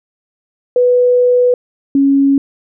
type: tone pair in turn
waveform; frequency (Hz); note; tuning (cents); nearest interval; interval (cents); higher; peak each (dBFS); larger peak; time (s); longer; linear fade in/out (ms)
sine; 493.9 / 276.4; B4 / C#4; 0 / -5; minor seventh; 1005; first; -7; neither; 0.76-1.54 / 1.95-2.38; first; 2
effects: none